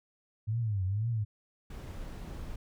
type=tone with vibrato; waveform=sine; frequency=104.4 Hz; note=G#2; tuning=10 cents sharp; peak=-28 dBFS; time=0.47-1.25 s; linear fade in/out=20 ms; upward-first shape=triangle; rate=2 Hz; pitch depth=240 cents each way
type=noise; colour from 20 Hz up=brown; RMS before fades=-41 dBFS; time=1.7-2.56 s; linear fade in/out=5 ms
effects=none